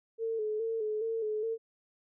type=tone with vibrato; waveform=sine; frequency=439.9 Hz; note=A4; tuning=in tune; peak=-30 dBFS; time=0.18-1.58 s; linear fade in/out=50 ms; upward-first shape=square; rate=2.4 Hz; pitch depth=47 cents each way; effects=none